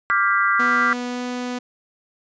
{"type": "chord", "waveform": "sine", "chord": "G dominant seventh", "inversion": "second", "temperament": "equal with one note detuned", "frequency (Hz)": [1174.7, 1396.9, 1595.4, 1975.5], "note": ["D6", "F6", "G6", "B6"], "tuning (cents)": [0, 0, 30, 0], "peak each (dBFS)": [-20, -20, -22, -24], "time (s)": [0.1, 0.93], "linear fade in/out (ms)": 0}
{"type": "tone with pitch glide", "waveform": "sawtooth", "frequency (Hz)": [245.6, 247.5], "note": ["B3", "B3"], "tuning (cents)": [-9, 4], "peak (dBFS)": -21, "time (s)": [0.59, 1.59], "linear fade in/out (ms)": 10, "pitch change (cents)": 13, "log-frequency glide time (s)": [1.06, 1.23]}
{"effects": ["resampled to 16000 Hz"]}